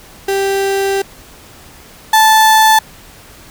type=tone pair in turn; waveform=35% pulse; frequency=392 / 876.2 Hz; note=G4 / A5; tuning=0 / -7 cents; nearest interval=octave + major second; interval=1393 cents; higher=second; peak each=-11 / -4 dBFS; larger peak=second; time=0.28-1.02 / 2.13-2.79 s; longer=first; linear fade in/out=5 ms; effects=pink hiss -39 dBFS RMS until 3.5 s